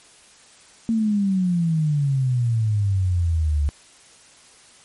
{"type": "exponential sweep", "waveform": "sine", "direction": "down", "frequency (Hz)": [230, 70.7], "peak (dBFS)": -17, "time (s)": [0.89, 3.69], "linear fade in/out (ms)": 0, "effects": ["white hiss -50 dBFS RMS until 4.84 s", "MP3 48 kbps"]}